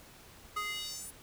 square tone with high-pass filter sweep, 415.3 Hz, G#4, in tune, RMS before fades -39 dBFS, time 0.56-1.11 s, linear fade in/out 10 ms, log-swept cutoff 1200 to 11000 Hz, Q 3, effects pink hiss -55 dBFS RMS until 1.22 s

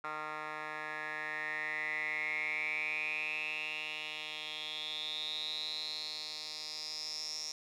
10% pulse tone with band-pass filter sweep, 153.5 Hz, D#3, 23 cents flat, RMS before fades -39 dBFS, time 0.04-7.52 s, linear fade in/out 2 ms, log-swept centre 1400 to 5600 Hz, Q 9.6, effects none

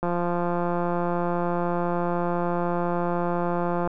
click train, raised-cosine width 1 ms, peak -13 dBFS, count 670, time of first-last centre 0.03-3.875 s, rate 174 Hz, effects none

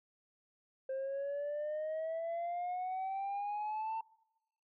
sine exponential sweep, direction up, 527 to 900 Hz, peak -33 dBFS, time 0.89-4.01 s, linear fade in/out 5 ms, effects noise-tail reverb RT60 0.9 s tail -23 dB re dry + tanh soft clip ceiling -34 dBFS

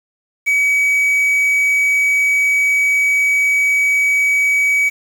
triangle tone with quantisation, 2272 Hz, C#7, 42 cents sharp, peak -10 dBFS, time 0.46-4.9 s, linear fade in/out 20 ms, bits 6, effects none

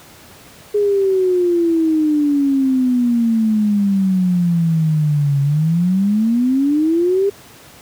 sine exponential two-way sweep, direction down then up, 417.6 to 138.59 to 406.4 Hz, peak -12 dBFS, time 0.74-7.3 s, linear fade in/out 10 ms, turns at 5.41 s, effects pink hiss -42 dBFS RMS until 7.81 s + high-pass 80 Hz 12 dB/octave

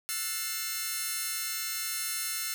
5% pulse chord, F# half-diminished seventh, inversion third, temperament just, 1332 / 1480 / 1776 / 2131 Hz, E6 / F#6 / A6 / C7, +18 / 0 / +16 / +31 cents, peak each -26 / -29 / -29 / -25 dBFS, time 0.09-2.54 s, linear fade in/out 0 ms, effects none

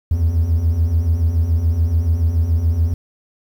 triangle beating tone pair, 77.5 / 84.5 Hz, D#2 / E2, -6 / +43 cents, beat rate 7 Hz, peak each -18 / -12 dBFS, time 0.11-2.94 s, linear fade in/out 5 ms, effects tanh soft clip ceiling -5 dBFS + 8-bit

